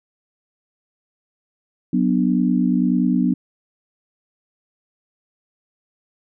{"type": "chord", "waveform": "sine", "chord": "B minor", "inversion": "second", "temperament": "just", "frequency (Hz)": [185.21, 246.9, 296.3], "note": ["F#3", "B3", "D4"], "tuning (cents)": [2, 0, 15], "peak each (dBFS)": [-19, -18, -22], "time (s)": [1.93, 3.34], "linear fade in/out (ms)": 5, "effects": []}